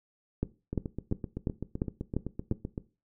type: two click trains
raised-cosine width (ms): 3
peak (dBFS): -21 / -15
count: 17 / 7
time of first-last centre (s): 0.73-2.779 / 0.43-2.513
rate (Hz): 7.81 / 2.88
effects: noise-tail reverb RT60 0.3 s tail -17 dB re dry